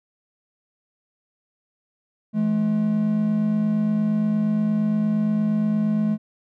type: tone pair together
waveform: triangle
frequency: 164.81 / 213.4 Hz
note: E3 / G#3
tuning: 0 / +47 cents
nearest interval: major third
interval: 447 cents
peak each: -25 / -17 dBFS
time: 2.33-6.18 s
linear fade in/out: 50 ms
effects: none